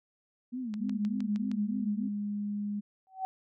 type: tone with vibrato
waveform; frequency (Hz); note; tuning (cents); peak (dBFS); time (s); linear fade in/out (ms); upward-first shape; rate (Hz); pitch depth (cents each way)
sine; 232.5; A#3; -4; -33; 0.52-2.09; 20; sine; 3.4; 190
type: click train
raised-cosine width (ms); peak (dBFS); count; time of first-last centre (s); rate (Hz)
0.2; -29; 6; 0.74-1.515; 6.45
type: tone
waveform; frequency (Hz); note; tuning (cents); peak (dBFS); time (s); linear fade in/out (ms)
sine; 205.7; G#3; -16; -31; 0.79-2.81; 20
type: tone with exponential growth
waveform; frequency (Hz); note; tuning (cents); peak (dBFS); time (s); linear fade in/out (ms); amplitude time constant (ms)
sine; 760; F#5; +46; -27; 3.07-3.25; 0; 39
effects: none